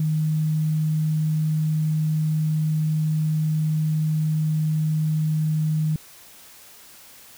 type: tone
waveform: sine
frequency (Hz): 155.4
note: D#3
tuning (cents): -2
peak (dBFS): -19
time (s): 0-5.96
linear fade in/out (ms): 2
effects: white hiss -47 dBFS RMS until 7.37 s